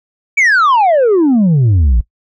sine exponential sweep, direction down, 2349 to 51.91 Hz, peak -4 dBFS, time 0.37-2.01 s, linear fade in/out 10 ms, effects noise-tail reverb RT60 0.1 s tail -21 dB re dry + tanh soft clip ceiling -6 dBFS

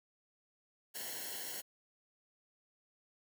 white noise with comb filter, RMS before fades -43 dBFS, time 0.94-1.62 s, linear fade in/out 20 ms, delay 0.82 ms, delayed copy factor -0.85, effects none

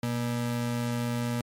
square ring-modulated tone, 180.1 Hz, F#3, 46 cents flat, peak -25 dBFS, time 0.03-1.41 s, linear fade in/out 2 ms, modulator 57.9 Hz, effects MP3 64 kbps

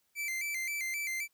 45% pulse tone with vibrato, 2200 Hz, C#7, 14 cents flat, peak -33 dBFS, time 0.15-1.28 s, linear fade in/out 50 ms, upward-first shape square, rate 3.8 Hz, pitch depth 93 cents each way, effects white hiss -75 dBFS RMS until 1.33 s

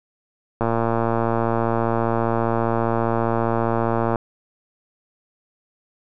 click train, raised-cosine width 1 ms, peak -7 dBFS, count 409, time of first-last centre 0.61-4.158 s, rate 115 Hz, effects none

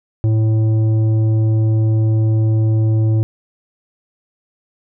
triangle tone with tanh clipping, 110 Hz, A2, in tune, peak -13 dBFS, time 0.24-3.23 s, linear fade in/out 0 ms, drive 13 dB, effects none

